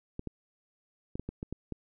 clicks, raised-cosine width 3 ms, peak -23 dBFS, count 8, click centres 0.194 / 0.273 / 1.155 / 1.196 / 1.29 / 1.429 / 1.526 / 1.723 s, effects none

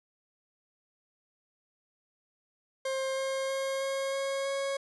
40% pulse tone with pitch steps, 531 / 534.7 / 538.4 / 542.2 / 545.9 / 549.7 Hz, C5 / C5 / C5 / C#5 / C#5 / C#5, +25 / +37 / +49 / -38 / -27 / -15 cents, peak -29 dBFS, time 2.85-4.77 s, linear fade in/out 5 ms, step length 320 ms, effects resampled to 24000 Hz

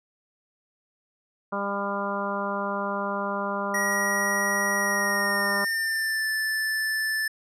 harmonic tone, 200 Hz, G3, 35 cents sharp, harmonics 1 / 2 / 3 / 4 / 5 / 6 / 7, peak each -33 / -36 / -32 / -37 / -32 / -33 / -35 dBFS, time 1.52-5.65 s, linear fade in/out 10 ms
square tone with pitch glide, 1903 to 1755.2 Hz, A#6 to A6, +35 to -5 cents, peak -25 dBFS, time 3.74-7.28 s, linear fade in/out 5 ms, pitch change -140 cents, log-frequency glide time 4.77-6.28 s
violet noise with exponential decay, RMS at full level -36 dBFS, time 3.92-4 s, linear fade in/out 2 ms, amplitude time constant 16 ms
effects resampled to 32000 Hz

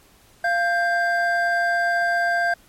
triangle tone pair together, 692.7 / 1585 Hz, F5 / G6, -14 / +19 cents, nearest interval octave + major second, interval 1433 cents, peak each -19 dBFS, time 0.44-2.54 s, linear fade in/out 5 ms, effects pink hiss -54 dBFS RMS until 2.68 s + MP3 64 kbps

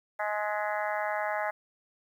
harmonic tone with a mistuned harmonic, 210 Hz, G#3, 19 cents sharp, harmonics 3 / 4 / 5 / 6 / 7 / 8 / 9 / 10, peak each -33 / -33 / -40 / -39 / -40 / -38 / -42 / -41 dBFS, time 0.19-1.51 s, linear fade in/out 10 ms, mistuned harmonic 10, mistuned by -55 cents, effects 10-bit

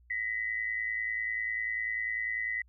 sine tone pair together, 1896.9 / 2007 Hz, A#6 / B6, +30 / +27 cents, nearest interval minor second, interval 97 cents, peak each -35 / -32 dBFS, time 0.1-2.62 s, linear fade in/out 5 ms, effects added 60 Hz sine -58 dBFS peak until 2.68 s

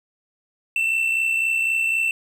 triangle tone with amplitude modulation, 2679 Hz, E7, 27 cents sharp, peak -15 dBFS, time 0.76-2.11 s, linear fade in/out 2 ms, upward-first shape sine, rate 63.9 Hz, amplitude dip 45%, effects none

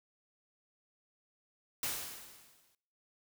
white noise with exponential decay, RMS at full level -34 dBFS, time 1.83-2.75 s, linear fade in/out 2 ms, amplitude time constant 200 ms, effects noise-tail reverb RT60 0.8 s tail -23 dB re dry

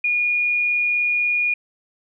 sine tone, 2439 Hz, D#7, 35 cents flat, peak -17 dBFS, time 0.04-1.54 s, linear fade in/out 5 ms, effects none

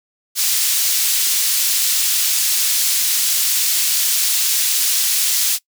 pink high-pass noise, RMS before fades -17 dBFS, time 0.35-5.59 s, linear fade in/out 50 ms, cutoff 4400 Hz, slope 12 dB/octave, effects noise-tail reverb RT60 0.1 s tail -22 dB re dry

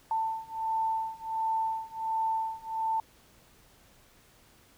sine beating tone pair, 890 / 891.4 Hz, A5 / A5, +20 / +22 cents, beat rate 1.4 Hz, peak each -32 / -31 dBFS, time 0.11-3 s, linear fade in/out 2 ms, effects pink hiss -60 dBFS RMS until 4.77 s

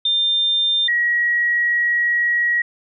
sine tone pair in turn, 3600 / 1907 Hz, A7 / A#6, +39 / +39 cents, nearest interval major seventh, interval 1100 cents, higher first, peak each -15 dBFS, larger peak neither, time 0.05-0.88 / 0.88-2.62 s, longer second, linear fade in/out 5 ms, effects none

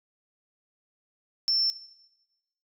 sine tone, 5370 Hz, E8, 31 cents sharp, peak -20 dBFS, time 1.48-1.7 s, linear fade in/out 0 ms, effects noise-tail reverb RT60 1.0 s tail -19 dB re dry + tanh soft clip ceiling -17 dBFS

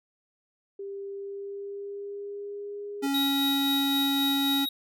sine tone with pitch glide, 396.6 to 408.9 Hz, G4 to G#4, +20 to -27 cents, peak -34 dBFS, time 0.79-3.07 s, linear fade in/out 5 ms, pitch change +53 cents, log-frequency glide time 1.1-2.85 s
square tone, 277.2 Hz, C#4, in tune, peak -26 dBFS, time 3.02-4.66 s, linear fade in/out 20 ms
square tone with tremolo, 3800 Hz, A#7, 33 cents sharp, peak -26 dBFS, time 3.14-4.69 s, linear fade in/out 5 ms, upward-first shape sine, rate 3.8 Hz, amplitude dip 30%
effects none

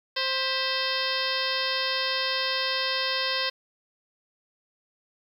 harmonic tone with a mistuned harmonic, 525 Hz, C5, 6 cents sharp, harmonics 1 / 2 / 3 / 4 / 5 / 6 / 7 / 8 / 9 / 10, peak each -34 / -34 / -34 / -34 / -34 / -34 / -34 / -34 / -34 / -34 dBFS, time 0.16-3.5 s, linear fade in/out 10 ms, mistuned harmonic 4, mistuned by -110 cents, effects 9-bit

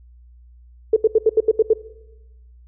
sine tone bursts, 440 Hz, A4, in tune, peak -9 dBFS, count 8, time 0.93-1.734 s, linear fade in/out 5 ms, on 34 ms, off 76 ms, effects noise-tail reverb RT60 1.0 s tail -18 dB re dry + added 60 Hz sine -44 dBFS peak until 2.67 s

